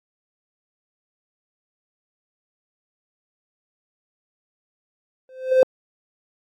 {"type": "tone with exponential growth", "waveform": "triangle", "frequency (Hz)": 518, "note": "C5", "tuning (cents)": -17, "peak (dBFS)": -4, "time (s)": [5.29, 5.63], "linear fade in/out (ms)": 1, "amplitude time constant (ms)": 72, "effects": ["tanh soft clip ceiling -4 dBFS", "AAC 48 kbps"]}